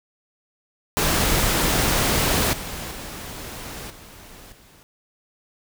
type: noise with level steps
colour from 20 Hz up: pink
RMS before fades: -20 / -32 / -35 / -44 / -51 dBFS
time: 0.97-4.83 s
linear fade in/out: 0 ms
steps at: 2.53 / 2.91 / 3.9 / 4.52 s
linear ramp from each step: 2 ms
effects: none